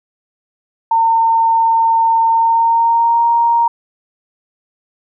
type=tone with pitch glide; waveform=sine; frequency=909 to 934 Hz; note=A#5 to A#5; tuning=-44 to +3 cents; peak=-9 dBFS; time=0.91-3.68 s; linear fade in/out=5 ms; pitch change=+47 cents; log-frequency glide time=2.29-3.26 s; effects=none